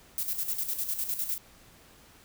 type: noise with tremolo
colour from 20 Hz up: violet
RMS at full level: -30 dBFS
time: 0.18-1.38 s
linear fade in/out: 0 ms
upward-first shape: square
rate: 9.9 Hz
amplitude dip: 60%
effects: pink hiss -56 dBFS RMS until 2.24 s